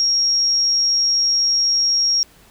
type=tone; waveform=sine; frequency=5588 Hz; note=F8; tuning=in tune; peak=-14 dBFS; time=0-2.23 s; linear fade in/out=0 ms; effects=pink hiss -50 dBFS RMS until 2.5 s